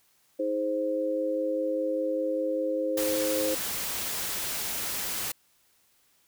harmonic tone, 105 Hz, G#2, 19 cents sharp, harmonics 3 / 4 / 5, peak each -31 / -37 / -27 dBFS, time 0.39-3.55 s, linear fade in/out 10 ms
white noise, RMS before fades -32 dBFS, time 2.97-5.32 s, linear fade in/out 5 ms
effects white hiss -66 dBFS RMS until 6.27 s

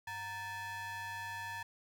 square ring-modulated tone, 414.1 Hz, G#4, 5 cents flat, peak -38 dBFS, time 0.07-1.63 s, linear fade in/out 5 ms, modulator 1340 Hz, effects none

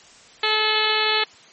harmonic tone with a mistuned harmonic, 431.8 Hz, A4, 33 cents flat, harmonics 1 / 2 / 3 / 4 / 5 / 6 / 7 / 8 / 9 / 10, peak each -27 / -27 / -27 / -27 / -27 / -27 / -27 / -27 / -27 / -27 dBFS, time 0.43-1.24 s, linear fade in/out 5 ms, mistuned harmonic 9, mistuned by +18 cents, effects white hiss -48 dBFS RMS until 1.52 s + MP3 32 kbps

